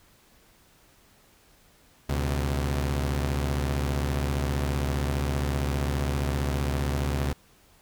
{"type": "tone pair together", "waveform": "sawtooth", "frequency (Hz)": [71.3, 127.48], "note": ["C#2", "C3"], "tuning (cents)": [49, -45], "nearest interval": "minor seventh", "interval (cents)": 1006, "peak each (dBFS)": [-22, -27], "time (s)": [2.09, 7.33], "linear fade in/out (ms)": 5, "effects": ["pink hiss -59 dBFS RMS until 7.81 s"]}